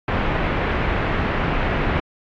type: low-pass noise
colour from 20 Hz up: pink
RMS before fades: -21 dBFS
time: 0.08-2 s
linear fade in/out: 2 ms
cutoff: 2500 Hz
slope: 24 dB/octave
effects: AAC 64 kbps